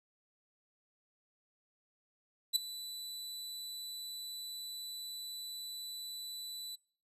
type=tone with ADSR envelope; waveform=sawtooth; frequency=3978 Hz; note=B7; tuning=12 cents sharp; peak=-21 dBFS; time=2.53-6.76 s; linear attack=29 ms; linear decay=7 ms; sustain=-18 dB; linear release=14 ms; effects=noise-tail reverb RT60 0.5 s tail -24 dB re dry + resampled to 32000 Hz